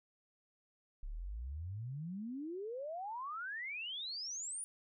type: exponential sweep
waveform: sine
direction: up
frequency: 32.7 to 9840 Hz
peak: -40 dBFS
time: 1.03-4.64 s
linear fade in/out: 0 ms
effects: none